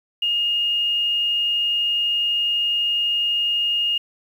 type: tone with quantisation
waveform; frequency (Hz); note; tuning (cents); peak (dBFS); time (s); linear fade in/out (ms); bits
sine; 2844; F7; +31; -18; 0.22-3.98; 5; 8
effects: none